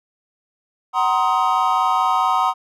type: chord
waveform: triangle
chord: C half-diminished seventh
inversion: second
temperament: just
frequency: 753.5 / 941.9 / 1046.5 / 1255.8 Hz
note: Gb5 / Bb5 / C6 / Eb6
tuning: +31 / +18 / 0 / +16 cents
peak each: -19 dBFS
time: 0.93-2.54 s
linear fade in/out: 50 ms
effects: none